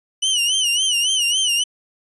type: tone with vibrato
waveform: sawtooth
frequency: 2956 Hz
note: F#7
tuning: 2 cents flat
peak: -13 dBFS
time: 0.22-1.64 s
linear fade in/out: 10 ms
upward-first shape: sine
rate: 3.6 Hz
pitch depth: 110 cents each way
effects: resampled to 24000 Hz